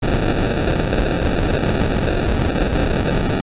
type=noise with sample-and-hold; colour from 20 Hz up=pink; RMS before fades=-18 dBFS; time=0.02-3.41 s; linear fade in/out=10 ms; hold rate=1050 Hz; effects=resampled to 8000 Hz